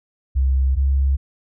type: tone pair in turn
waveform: sine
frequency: 66.3 / 68.01 Hz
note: C2 / C#2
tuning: +23 / -32 cents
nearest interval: unison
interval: 45 cents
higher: second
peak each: -14 dBFS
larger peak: neither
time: 0.35-0.76 / 0.76-1.17 s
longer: neither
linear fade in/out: 20 ms
effects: none